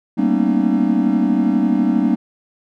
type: tone cluster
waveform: triangle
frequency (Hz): 193.3 / 227.8 / 240 / 270.1 / 304.2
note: G3 / A#3 / B3 / C#4 / D#4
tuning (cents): -24 / -40 / -49 / -45 / -39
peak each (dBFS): -18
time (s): 0.17-2.16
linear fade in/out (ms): 20
effects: none